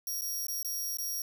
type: tone with dropouts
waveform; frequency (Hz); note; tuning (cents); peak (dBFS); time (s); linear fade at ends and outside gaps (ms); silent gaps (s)
15% pulse; 5650; F8; +19; -27; 0.07-1.22; 2; 0.211-0.218 / 0.468-0.483 / 0.629-0.647 / 0.971-0.985
effects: 9-bit